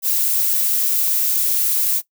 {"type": "noise", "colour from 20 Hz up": "violet", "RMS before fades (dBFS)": -18, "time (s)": [0.02, 2.02], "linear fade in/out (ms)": 50, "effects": ["noise-tail reverb RT60 0.1 s tail -18 dB re dry"]}